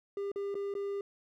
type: tone with dropouts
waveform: triangle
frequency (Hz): 400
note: G4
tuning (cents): +35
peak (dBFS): -31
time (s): 0.17-1.01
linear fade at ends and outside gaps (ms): 2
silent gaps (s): 0.317-0.359 / 0.544-0.552 / 0.74-0.751
effects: none